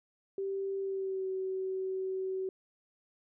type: tone with pitch glide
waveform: sine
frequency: 390.2 to 378.4 Hz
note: G4 to F#4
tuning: -8 to +39 cents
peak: -32 dBFS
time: 0.38-2.49 s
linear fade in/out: 2 ms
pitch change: -53 cents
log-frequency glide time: 0.8-1.28 s
effects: none